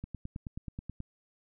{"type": "click train", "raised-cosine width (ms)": 5, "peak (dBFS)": -26, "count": 10, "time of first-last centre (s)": [0.04, 1.004], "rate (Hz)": 9.34, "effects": []}